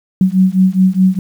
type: beating tone pair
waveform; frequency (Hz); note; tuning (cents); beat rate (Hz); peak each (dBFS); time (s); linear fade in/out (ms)
sine; 185 / 189.8; F#3 / F#3; 0 / +44; 4.8; -11; 0.21-1.19; 2
effects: 7-bit